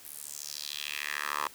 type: tone with high-pass filter sweep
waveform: 10% pulse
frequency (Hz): 73.42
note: D2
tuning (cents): 0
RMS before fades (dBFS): -37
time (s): 0.05-1.48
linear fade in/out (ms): 0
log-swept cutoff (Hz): 12000 to 960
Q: 2.6
effects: white hiss -52 dBFS RMS until 1.54 s